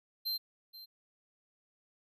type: tone with echo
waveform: square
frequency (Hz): 4141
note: C8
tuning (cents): -19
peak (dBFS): -33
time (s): 0.25-0.38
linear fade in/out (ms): 20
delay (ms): 480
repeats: 1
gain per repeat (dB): -15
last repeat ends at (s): 0.86
effects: none